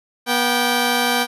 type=tone pair together; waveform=10% pulse; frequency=242 / 779 Hz; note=B3 / G5; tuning=-35 / -11 cents; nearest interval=octave + minor sixth; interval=2024 cents; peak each=-11 dBFS; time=0.26-1.27 s; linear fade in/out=50 ms; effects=resampled to 32000 Hz